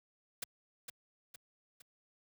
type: noise with echo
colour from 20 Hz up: white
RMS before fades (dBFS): -39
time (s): 0.42-0.44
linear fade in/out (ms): 5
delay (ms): 460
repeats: 3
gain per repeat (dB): -6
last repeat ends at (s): 1.82
effects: high-pass 80 Hz 12 dB/octave